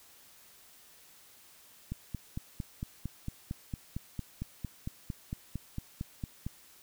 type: click train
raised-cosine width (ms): 5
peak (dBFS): -23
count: 21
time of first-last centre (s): 1.92-6.465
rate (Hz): 4.4
effects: white hiss -58 dBFS RMS until 6.82 s